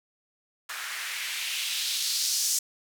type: noise with band-pass filter sweep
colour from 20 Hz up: blue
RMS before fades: -30 dBFS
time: 0.69-2.59 s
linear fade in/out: 5 ms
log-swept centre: 1400 to 6300 Hz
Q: 1.9
effects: none